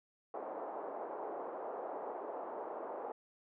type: band-pass noise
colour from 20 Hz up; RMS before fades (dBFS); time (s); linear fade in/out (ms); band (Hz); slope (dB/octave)
pink; -43; 0.34-3.12; 2; 410 to 940; 24
effects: none